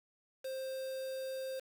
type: tone with quantisation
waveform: triangle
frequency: 527 Hz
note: C5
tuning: 12 cents sharp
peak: -36 dBFS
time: 0.44-1.6 s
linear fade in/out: 10 ms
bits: 8
effects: none